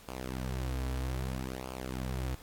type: tone with flanger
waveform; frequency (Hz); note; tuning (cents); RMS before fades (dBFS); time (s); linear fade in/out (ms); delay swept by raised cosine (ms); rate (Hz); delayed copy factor
sawtooth; 64.3; C2; -30; -36; 0.08-2.35; 5; 0.52 to 5.62; 0.62; -0.75
effects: pink hiss -55 dBFS RMS until 2.42 s + AAC 64 kbps